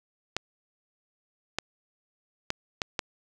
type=clicks; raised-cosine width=0.2 ms; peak=-10 dBFS; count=5; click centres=0.366 / 1.586 / 2.504 / 2.818 / 2.992 s; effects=none

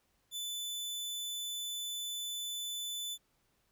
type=tone; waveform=sawtooth; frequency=3500 Hz; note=A7; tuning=10 cents flat; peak=-34 dBFS; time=0.31-3.18 s; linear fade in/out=50 ms; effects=pink hiss -75 dBFS RMS until 3.71 s

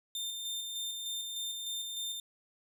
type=tone with tremolo; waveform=sawtooth; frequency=3610 Hz; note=A7; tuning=44 cents sharp; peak=-32 dBFS; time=0.15-2.2 s; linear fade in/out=2 ms; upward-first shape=square; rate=3.3 Hz; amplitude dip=30%; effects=none

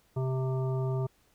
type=harmonic tone; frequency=130.81 Hz; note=C3; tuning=in tune; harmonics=1 / 3 / 5 / 7 / 9; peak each=-28 / -35 / -41 / -45 / -47 dBFS; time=0.16-1.07 s; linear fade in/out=10 ms; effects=pink hiss -67 dBFS RMS until 1.34 s

